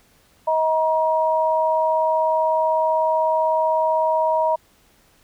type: tone pair together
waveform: sine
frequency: 634 / 950 Hz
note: D#5 / A#5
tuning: +32 / +33 cents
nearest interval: perfect fifth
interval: 701 cents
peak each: -19 dBFS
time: 0.47-4.56 s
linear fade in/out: 10 ms
effects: pink hiss -57 dBFS RMS until 5.23 s